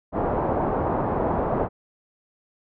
white low-pass noise, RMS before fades -24 dBFS, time 0.12-1.69 s, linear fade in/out 50 ms, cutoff 900 Hz, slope 24 dB/octave, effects none

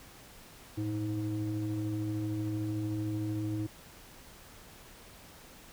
triangle ring-modulated tone, 103.2 Hz, G#2, 10 cents flat, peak -26 dBFS, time 0.77-3.67 s, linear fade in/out 10 ms, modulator 213 Hz, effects pink hiss -53 dBFS RMS until 5.72 s

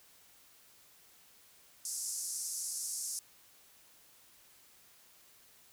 white band-pass noise, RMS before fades -39 dBFS, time 1.85-3.19 s, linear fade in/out 2 ms, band 5200 to 11000 Hz, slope 48 dB/octave, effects white hiss -62 dBFS RMS until 5.72 s

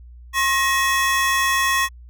35% pulse ring-modulated tone, 1480 Hz, F#6, in tune, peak -12 dBFS, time 0.33-1.89 s, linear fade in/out 50 ms, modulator 404 Hz, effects added 60 Hz sine -39 dBFS peak until 2.09 s

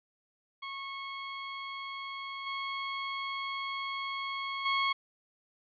20% pulse tone with level steps, 1096 Hz, C#6, 20 cents flat, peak -33 / -29 / -22 dBFS, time 0.62-4.93 s, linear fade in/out 10 ms, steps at 2.46 / 4.65 s, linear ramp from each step 10 ms, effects resampled to 11025 Hz

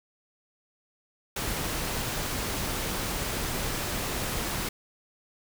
pink noise, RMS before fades -31 dBFS, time 1.36-4.69 s, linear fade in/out 5 ms, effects none

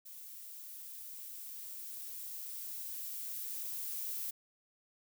violet noise with level ramp, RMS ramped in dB -50 to -39 dBFS, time 0.05-4.31 s, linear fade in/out 10 ms, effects none

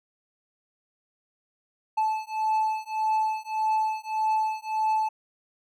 triangle beating tone pair, 870 / 871.7 Hz, A5 / A5, -20 / -16 cents, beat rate 1.7 Hz, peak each -25 dBFS, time 1.97-5.09 s, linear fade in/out 10 ms, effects none

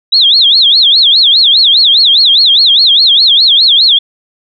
sine tone with vibrato, 3721 Hz, A#7, 4 cents flat, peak -3 dBFS, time 0.12-3.99 s, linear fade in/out 10 ms, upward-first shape sine, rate 4.9 Hz, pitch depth 270 cents each way, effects none

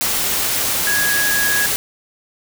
sine tone in noise, 1661.2 Hz, G#6, in tune, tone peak -17 dBFS, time 0.87-1.66 s, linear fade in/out 0 ms, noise white, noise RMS -19 dBFS, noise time 0.01-1.76 s, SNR -1 dB, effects none

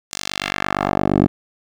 10% pulse tone with band-pass filter sweep, 48.73 Hz, G1, 10 cents flat, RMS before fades -20 dBFS, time 0.11-1.28 s, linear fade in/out 20 ms, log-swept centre 7200 to 270 Hz, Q 1.2, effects none

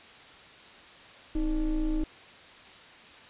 triangle ring-modulated tone, 142.2 Hz, C#3, 45 cents sharp, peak -20 dBFS, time 1.35-2.04 s, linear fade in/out 5 ms, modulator 170 Hz, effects white hiss -50 dBFS RMS until 3.29 s + resampled to 8000 Hz

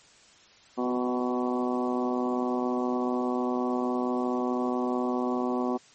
harmonic tone with a mistuned harmonic, 124.8 Hz, B2, 19 cents sharp, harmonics 2 / 3 / 4 / 5 / 6 / 7 / 8 / 9, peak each -28 / -31 / -36 / -37 / -35 / -41 / -39 / -38 dBFS, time 0.77-5.78 s, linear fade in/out 20 ms, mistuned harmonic 3, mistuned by -20 cents, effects white hiss -56 dBFS RMS until 5.94 s + MP3 32 kbps

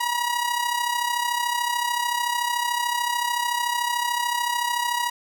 sawtooth tone with amplitude modulation, 961 Hz, B5, 48 cents flat, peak -16 dBFS, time 0-5.1 s, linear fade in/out 10 ms, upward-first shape sine, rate 33.6 Hz, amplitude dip 60%, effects none

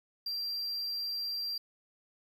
triangle tone, 4729 Hz, D8, 11 cents sharp, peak -32 dBFS, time 0.26-1.58 s, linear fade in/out 5 ms, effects 10-bit

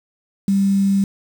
sine tone with quantisation, 196.7 Hz, G3, 6 cents sharp, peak -13 dBFS, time 0.48-1.04 s, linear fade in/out 2 ms, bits 6, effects none

